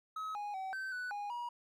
triangle tone with pitch steps, 1279 / 826 / 763 / 1544 / 1487 / 821 / 959 Hz, D#6 / G#5 / G5 / G6 / F#6 / G#5 / A#5, +47 / -10 / -47 / -27 / +8 / -20 / +49 cents, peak -36 dBFS, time 0.16-1.49 s, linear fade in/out 5 ms, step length 190 ms, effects none

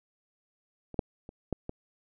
clicks, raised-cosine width 2 ms, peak -29 / -12 / -30 / -16 / -22 dBFS, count 5, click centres 0.943 / 0.992 / 1.291 / 1.527 / 1.694 s, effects none

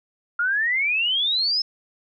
sine exponential sweep, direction up, 1389 to 5274 Hz, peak -19 dBFS, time 0.39-1.62 s, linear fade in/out 5 ms, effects none

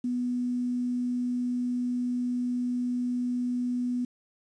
sine tone with quantisation, 246.2 Hz, B3, 5 cents flat, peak -26 dBFS, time 0.04-4.05 s, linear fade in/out 5 ms, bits 9, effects resampled to 22050 Hz

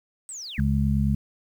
sine linear sweep, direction down, 8350 to 1480 Hz, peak -34 dBFS, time 0.29-0.6 s, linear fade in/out 0 ms
harmonic tone, 69.3 Hz, C#2, in tune, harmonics 1 / 2 / 3, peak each -24 / -24 / -24 dBFS, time 0.58-1.15 s, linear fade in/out 5 ms
effects 9-bit

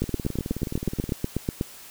two click trains, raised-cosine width 3 ms, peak -17 / -11 dBFS, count 21 / 14, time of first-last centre 0.04-1.093 / 0.02-1.611 s, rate 19 / 8.17 Hz, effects white hiss -45 dBFS RMS until 1.9 s

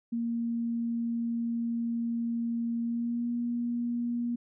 sine tone with pitch glide, 233.1 to 238.4 Hz, A#3 to A#3, 0 to +39 cents, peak -28 dBFS, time 0.12-4.36 s, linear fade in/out 10 ms, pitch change +39 cents, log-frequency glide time 2.82-3.29 s, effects none

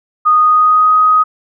sine tone with pitch glide, 1236 to 1254.7 Hz, D#6 to D#6, -12 to +14 cents, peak -6 dBFS, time 0.25-1.24 s, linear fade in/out 20 ms, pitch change +26 cents, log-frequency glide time 0.37-0.95 s, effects none

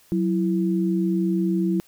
sine tone pair together, 185.5 / 332 Hz, F#3 / E4, +5 / +12 cents, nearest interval minor seventh, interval 1007 cents, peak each -21 / -23 dBFS, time 0.12-1.8 s, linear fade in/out 0 ms, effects white hiss -56 dBFS RMS until 1.87 s

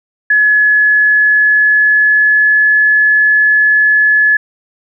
sine tone with pitch glide, 1700 to 1710.8 Hz, G#6 to A6, +40 to -49 cents, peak -6 dBFS, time 0.3-4.37 s, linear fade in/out 5 ms, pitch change +11 cents, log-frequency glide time 0.47-2.76 s, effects none

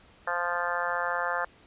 harmonic tone, 174.61 Hz, F3, in tune, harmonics 3 / 4 / 5 / 6 / 7 / 8 / 9 / 10, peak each -35 / -35 / -35 / -35 / -35 / -35 / -35 / -35 dBFS, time 0.27-1.45 s, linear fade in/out 5 ms, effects pink hiss -57 dBFS RMS until 1.66 s + resampled to 8000 Hz

